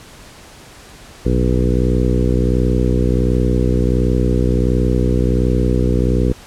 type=harmonic tone with a mistuned harmonic; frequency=61.4 Hz; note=B1; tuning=9 cents flat; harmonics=1 / 2 / 3 / 4 / 5 / 6 / 7 / 8; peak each=-16 / -19 / -21 / -22 / -23 / -24 / -24 / -25 dBFS; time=1.25-6.33 s; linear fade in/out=10 ms; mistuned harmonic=1; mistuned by=-110 cents; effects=pink hiss -40 dBFS RMS until 6.46 s + low-pass 10000 Hz 12 dB/octave